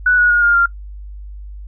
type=tone with pitch steps; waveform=sine; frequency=1480 / 1457.1 / 1434.5 / 1412.3 / 1390.5 Hz; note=F#6 / F#6 / F6 / F6 / F6; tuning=0 / -27 / +46 / +19 / -8 cents; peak=-9 dBFS; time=0.06-0.66 s; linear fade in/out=5 ms; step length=120 ms; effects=noise-tail reverb RT60 0.1 s tail -21 dB re dry + added 50 Hz sine -29 dBFS peak until 1.67 s